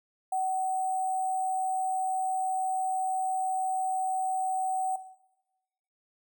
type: tone with sample-and-hold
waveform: sine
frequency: 753 Hz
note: F#5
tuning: 30 cents sharp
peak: -26 dBFS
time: 0.32-4.96 s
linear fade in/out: 5 ms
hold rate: 8820 Hz
effects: noise-tail reverb RT60 1.0 s tail -17 dB re dry